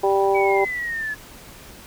harmonic tone, 196 Hz, G3, in tune, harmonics 2 / 3 / 4 / 5, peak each -18 / -25 / -21 / -27 dBFS, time 0.03-0.65 s, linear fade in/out 10 ms
sine exponential sweep, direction down, 2293 to 1700 Hz, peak -24 dBFS, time 0.34-1.15 s, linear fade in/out 20 ms
effects pink hiss -43 dBFS RMS until 1.86 s

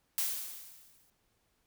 blue noise with exponential decay, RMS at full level -30 dBFS, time 0.18-1.1 s, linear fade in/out 0 ms, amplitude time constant 200 ms, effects pink hiss -75 dBFS RMS until 1.66 s

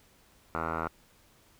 5% pulse tone with low-pass filter, 81.5 Hz, E2, 19 cents flat, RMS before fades -33 dBFS, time 0.55-0.88 s, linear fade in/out 0 ms, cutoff 1400 Hz, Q 8.6, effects pink hiss -62 dBFS RMS until 1.59 s

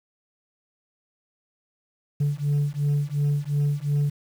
sine beating tone pair, 143.4 / 146.2 Hz, D3 / D3, -41 / -7 cents, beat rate 2.8 Hz, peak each -22 / -22 dBFS, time 2.2-4.1 s, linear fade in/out 10 ms, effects tanh soft clip ceiling -18 dBFS + 8-bit

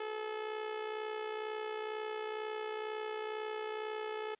sawtooth tone with amplitude modulation, 431.2 Hz, A4, 35 cents flat, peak -31 dBFS, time 0-4.35 s, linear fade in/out 5 ms, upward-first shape sine, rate 62.1 Hz, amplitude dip 55%, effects white hiss -75 dBFS RMS until 4.39 s + resampled to 8000 Hz

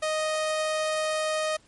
sawtooth tone, 622.3 Hz, D#5, in tune, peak -21 dBFS, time 0.02-1.57 s, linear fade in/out 10 ms, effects pink hiss -59 dBFS RMS until 1.67 s + MP3 48 kbps

